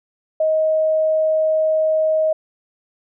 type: tone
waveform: sine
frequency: 629 Hz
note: D#5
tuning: 19 cents sharp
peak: -14 dBFS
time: 0.4-2.33 s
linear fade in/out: 5 ms
effects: none